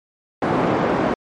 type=band-pass noise; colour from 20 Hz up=pink; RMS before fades=-19 dBFS; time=0.42-1.14 s; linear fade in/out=2 ms; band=200 to 1100 Hz; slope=12 dB/octave; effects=MP3 48 kbps